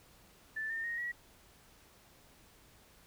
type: tone with pitch steps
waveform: sine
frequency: 1760 / 1812.6 / 1866.8 / 1922.6 Hz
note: A6 / A#6 / A#6 / B6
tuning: 0 / -49 / +2 / -47 cents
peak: -35 dBFS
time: 0.56-1.12 s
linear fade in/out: 10 ms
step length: 140 ms
effects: pink hiss -62 dBFS RMS until 3.06 s